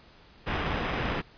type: noise with sample-and-hold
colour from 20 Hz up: pink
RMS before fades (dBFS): -30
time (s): 0.46-1.22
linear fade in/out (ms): 20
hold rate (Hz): 4410
effects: pink hiss -55 dBFS RMS until 1.37 s + resampled to 11025 Hz